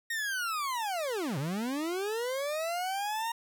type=linear two-way sweep; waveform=40% pulse; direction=down then up; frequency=1873 to 127.8 to 935 Hz; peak=-30 dBFS; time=0.1-3.32 s; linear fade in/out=5 ms; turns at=1.38 s; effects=none